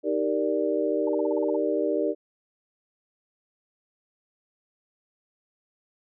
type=chord; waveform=sine; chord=Eb major seventh; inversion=none; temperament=equal; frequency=311.1 / 392 / 466.2 / 587.3 Hz; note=Eb4 / G4 / Bb4 / D5; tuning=0 / 0 / 0 / 0 cents; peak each=-28 dBFS; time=0.03-2.15 s; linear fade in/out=50 ms
type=tone bursts; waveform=sine; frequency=880 Hz; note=A5; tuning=in tune; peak=-33 dBFS; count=9; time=1.07-1.562 s; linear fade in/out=5 ms; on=20 ms; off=39 ms
effects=none